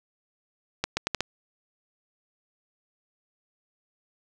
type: accelerating click train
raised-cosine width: 0.2 ms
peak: -8 dBFS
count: 5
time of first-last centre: 0.84-1.207 s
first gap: 130 ms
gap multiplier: 0.77
effects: none